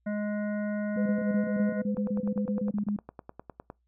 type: harmonic tone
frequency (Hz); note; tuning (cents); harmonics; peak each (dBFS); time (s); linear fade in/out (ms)
208.5; G#3; +7; 1 / 3 / 5 / 7 / 9 / 10; -29 / -35 / -51 / -43 / -50 / -56; 0.06-1.82; 10
type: tone bursts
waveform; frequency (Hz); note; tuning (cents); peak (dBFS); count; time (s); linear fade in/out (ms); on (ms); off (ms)
sine; 206.4; G#3; -10; -26; 16; 0.96-2.965; 5; 100; 27
type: tone with tremolo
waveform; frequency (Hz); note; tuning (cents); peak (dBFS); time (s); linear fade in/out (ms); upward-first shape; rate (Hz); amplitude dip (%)
sine; 506; B4; +42; -32; 0.97-2.7; 2; sine; 10; 75
type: click train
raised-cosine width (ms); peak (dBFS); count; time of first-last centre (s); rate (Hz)
1; -26; 18; 1.97-3.701; 9.82
effects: noise-tail reverb RT60 0.2 s tail -24 dB re dry + added 60 Hz sine -70 dBFS peak until 3.87 s